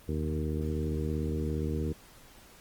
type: harmonic tone with a mistuned harmonic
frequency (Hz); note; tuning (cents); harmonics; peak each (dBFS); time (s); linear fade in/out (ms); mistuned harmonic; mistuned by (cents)
77.3; D#2; -11; 1 / 2 / 3 / 4 / 5 / 6; -32 / -35 / -37 / -38 / -39 / -40; 0.08-1.93; 10; 1; +43
effects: pink hiss -55 dBFS RMS until 2.6 s + Opus 24 kbps